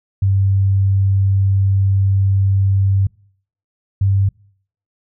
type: tone pair in turn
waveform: sine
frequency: 97.5 / 98.03 Hz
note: G2 / G2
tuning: -9 / +1 cents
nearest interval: unison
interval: 10 cents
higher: second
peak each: -11 dBFS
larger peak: neither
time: 0.22-3.07 / 4.01-4.29 s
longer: first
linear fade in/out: 5 ms
effects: noise-tail reverb RT60 0.6 s tail -26 dB re dry